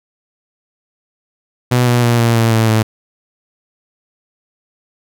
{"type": "tone with pitch steps", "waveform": "sawtooth", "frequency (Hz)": [123.47, 121.14, 118.85, 116.61, 114.41, 112.25, 110.13], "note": ["B2", "B2", "A#2", "A#2", "A#2", "A2", "A2"], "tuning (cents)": [0, -33, 34, 1, -32, 35, 2], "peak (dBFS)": -6, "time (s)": [1.71, 2.83], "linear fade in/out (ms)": 10, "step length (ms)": 160, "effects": []}